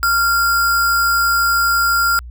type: tone with sample-and-hold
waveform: sine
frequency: 1386 Hz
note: F6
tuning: 14 cents flat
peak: -12 dBFS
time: 0.03-2.19 s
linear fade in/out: 0 ms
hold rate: 6300 Hz
effects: added 60 Hz sine -30 dBFS peak until 2.3 s